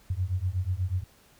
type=beating tone pair; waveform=sine; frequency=88 / 96.2 Hz; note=F2 / G2; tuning=+14 / -32 cents; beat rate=8.2 Hz; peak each=-29 dBFS; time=0.1-1.04 s; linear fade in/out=5 ms; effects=pink hiss -59 dBFS RMS until 1.39 s